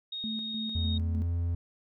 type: tone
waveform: sine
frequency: 3729 Hz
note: A#7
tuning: in tune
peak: -34 dBFS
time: 0.12-0.98 s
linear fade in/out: 5 ms
type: tone with tremolo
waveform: sine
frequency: 219.3 Hz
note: A3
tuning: 6 cents flat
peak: -33 dBFS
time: 0.24-1.22 s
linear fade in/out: 0 ms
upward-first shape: square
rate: 3.3 Hz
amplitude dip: 50%
type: tone with pitch glide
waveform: triangle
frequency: 83.8 to 85.41 Hz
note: E2 to F2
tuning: +29 to -38 cents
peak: -25 dBFS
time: 0.75-1.55 s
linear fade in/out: 5 ms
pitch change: +33 cents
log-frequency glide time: 0.86-1.34 s
effects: none